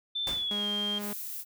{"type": "tone with pitch glide", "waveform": "sine", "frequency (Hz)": [3545, 3195], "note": ["A7", "G7"], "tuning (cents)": [12, 32], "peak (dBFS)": -29, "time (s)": [0.15, 0.99], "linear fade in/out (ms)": 10, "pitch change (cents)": -180, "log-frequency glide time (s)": [0.29, 0.68]}
{"type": "noise with exponential decay", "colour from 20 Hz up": "pink", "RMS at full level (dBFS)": -34, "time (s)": [0.27, 0.6], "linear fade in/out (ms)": 1, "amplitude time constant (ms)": 70}
{"type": "tone", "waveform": "sawtooth", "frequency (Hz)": 206.3, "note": "G#3", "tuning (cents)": -11, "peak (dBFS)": -31, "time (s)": [0.51, 1.13], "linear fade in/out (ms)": 2}
{"type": "noise", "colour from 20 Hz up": "violet", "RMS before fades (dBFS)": -38, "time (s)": [0.99, 1.45], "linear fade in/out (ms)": 50}
{"effects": []}